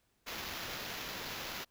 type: noise with sample-and-hold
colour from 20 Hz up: white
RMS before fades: -42 dBFS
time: 0.26-1.65 s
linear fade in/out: 20 ms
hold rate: 8820 Hz
effects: pink hiss -75 dBFS RMS until 1.7 s